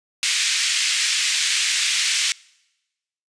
pink band-pass noise, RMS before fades -21 dBFS, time 0.23-2.32 s, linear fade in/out 0 ms, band 2100 to 8400 Hz, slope 24 dB/octave, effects noise-tail reverb RT60 1.0 s tail -25 dB re dry + resampled to 22050 Hz

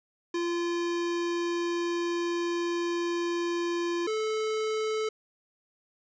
square tone pair in turn, 344.3 / 435.1 Hz, F4 / A4, -25 / -19 cents, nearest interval major third, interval 406 cents, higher second, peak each -28 dBFS, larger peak neither, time 0.34-4.07 / 4.07-5.09 s, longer first, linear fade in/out 5 ms, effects resampled to 16000 Hz + 10-bit

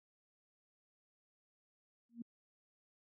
sine tone with exponential growth, 234.5 Hz, A#3, 11 cents sharp, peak -38 dBFS, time 2.09-2.22 s, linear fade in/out 5 ms, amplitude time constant 28 ms, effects high-pass 150 Hz 12 dB/octave

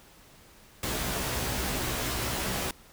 pink noise with comb filter, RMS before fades -31 dBFS, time 0.83-2.71 s, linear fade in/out 2 ms, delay 16 ms, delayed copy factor +0.8, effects pink hiss -55 dBFS RMS until 2.92 s

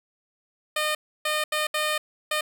10% pulse tone bursts at uneven times, 610 Hz, D#5, 34 cents flat, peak -15 dBFS, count 5, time 0.76-0.95 / 1.25-1.44 / 1.52-1.67 / 1.74-1.98 / 2.31-2.41 s, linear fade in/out 5 ms, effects none

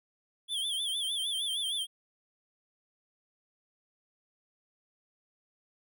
square tone with vibrato, 3322 Hz, G#7, in tune, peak -31 dBFS, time 0.48-1.87 s, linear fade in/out 50 ms, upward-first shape sine, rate 6.5 Hz, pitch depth 110 cents each way, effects none

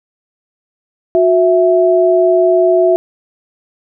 sine tone pair together, 364.3 / 659.3 Hz, F#4 / E5, -27 / 0 cents, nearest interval minor seventh, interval 1027 cents, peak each -10 dBFS, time 1.15-2.96 s, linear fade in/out 0 ms, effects none

